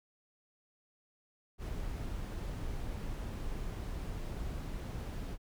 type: noise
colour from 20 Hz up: brown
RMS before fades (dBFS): -39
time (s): 1.58-5.38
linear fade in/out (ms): 50
effects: none